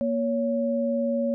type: tone pair together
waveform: sine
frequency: 235.7 / 560 Hz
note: A#3 / C#5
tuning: +19 / +18 cents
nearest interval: octave + minor third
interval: 1499 cents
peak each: -25 dBFS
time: 0.01-1.34 s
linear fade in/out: 0 ms
effects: none